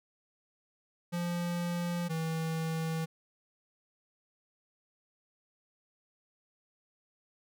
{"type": "tone pair in turn", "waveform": "square", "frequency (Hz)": [173.7, 161.74], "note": ["F3", "E3"], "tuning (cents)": [-9, -33], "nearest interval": "minor second", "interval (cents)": 124, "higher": "first", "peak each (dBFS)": [-32, -32], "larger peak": "neither", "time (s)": [[1.12, 2.09], [2.09, 3.06]], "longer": "neither", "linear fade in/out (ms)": 20, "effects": []}